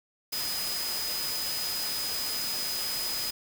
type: tone in noise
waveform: sine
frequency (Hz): 5000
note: D#8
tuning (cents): +8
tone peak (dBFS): -32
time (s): 0.32-3.31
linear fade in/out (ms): 10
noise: white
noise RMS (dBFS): -34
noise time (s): 0.32-3.31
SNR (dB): -1
effects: none